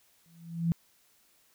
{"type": "tone with exponential growth", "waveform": "sine", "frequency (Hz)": 167.5, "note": "E3", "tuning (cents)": 28, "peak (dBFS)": -21, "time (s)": [0.26, 0.72], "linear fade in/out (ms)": 0, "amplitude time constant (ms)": 98, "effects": ["white hiss -66 dBFS RMS until 1.54 s"]}